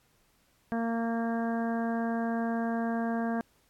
harmonic tone, 230 Hz, A#3, 23 cents flat, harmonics 1 / 2 / 3 / 4 / 5 / 6 / 7 / 8, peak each -29 / -38 / -35 / -43 / -44 / -51 / -41 / -53 dBFS, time 0.72-3.41 s, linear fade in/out 0 ms, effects pink hiss -68 dBFS RMS until 3.69 s + AAC 64 kbps

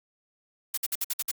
blue noise bursts, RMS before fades -28 dBFS, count 7, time 0.74-1.314 s, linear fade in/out 5 ms, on 34 ms, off 56 ms, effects Opus 48 kbps

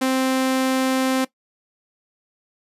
sawtooth tone, 261.6 Hz, C4, in tune, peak -14 dBFS, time 0.01-1.25 s, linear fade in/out 10 ms, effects noise-tail reverb RT60 0.1 s tail -18 dB re dry + resampled to 32000 Hz

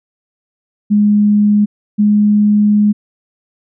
sine tone pair in turn, 207.7 / 208.5 Hz, G#3 / G#3, 0 / +7 cents, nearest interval unison, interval 7 cents, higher second, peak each -7 dBFS, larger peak neither, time 0.9-1.66 / 1.98-2.93 s, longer second, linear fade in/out 20 ms, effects none

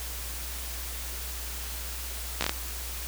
slowing click train, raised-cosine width 0.2 ms, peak -8 dBFS, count 5, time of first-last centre 2.41-2.494 s, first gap 14 ms, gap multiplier 1.28, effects added 60 Hz sine -37 dBFS peak until 3.07 s + white hiss -38 dBFS RMS until 3.07 s

